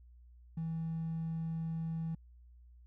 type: tone with hard clipping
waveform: triangle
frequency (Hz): 163.1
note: E3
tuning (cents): -18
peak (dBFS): -35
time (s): 0.57-2.15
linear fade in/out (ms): 5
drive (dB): 4
effects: added 60 Hz sine -55 dBFS peak until 2.86 s